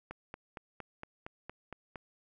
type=click train; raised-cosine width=0.5 ms; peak=-27 dBFS; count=9; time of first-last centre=0.11-1.958 s; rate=4.33 Hz; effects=none